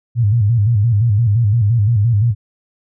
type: tone with vibrato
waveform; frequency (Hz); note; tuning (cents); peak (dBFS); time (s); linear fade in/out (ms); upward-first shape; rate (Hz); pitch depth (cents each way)
sine; 110; A2; 0; -10; 0.15-2.35; 50; square; 5.8; 130
effects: none